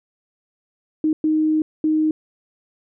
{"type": "tone bursts at uneven times", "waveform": "sine", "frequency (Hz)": 311, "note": "D#4", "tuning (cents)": -1, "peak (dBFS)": -15, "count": 3, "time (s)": [[1.04, 1.13], [1.24, 1.62], [1.84, 2.11]], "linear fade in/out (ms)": 2, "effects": []}